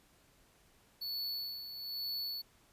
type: tone with tremolo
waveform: square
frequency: 4435 Hz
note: C#8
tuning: in tune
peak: -36 dBFS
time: 1.01-2.42 s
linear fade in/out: 10 ms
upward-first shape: sine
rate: 1.1 Hz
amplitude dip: 60%
effects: pink hiss -67 dBFS RMS until 2.72 s + resampled to 32000 Hz